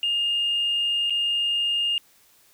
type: tone with dropouts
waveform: sine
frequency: 2828 Hz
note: F7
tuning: 21 cents sharp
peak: -20 dBFS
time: 0.03-1.98 s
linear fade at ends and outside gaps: 1 ms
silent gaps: 1.098-1.105 s
effects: tanh soft clip ceiling -16 dBFS + white hiss -58 dBFS RMS until 2.53 s